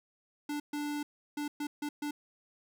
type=tone bursts at uneven times; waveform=square; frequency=293.7 Hz; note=D4; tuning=in tune; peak=-34 dBFS; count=6; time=0.49-0.6 / 0.73-1.03 / 1.37-1.48 / 1.6-1.67 / 1.82-1.89 / 2.02-2.11 s; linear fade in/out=5 ms; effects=none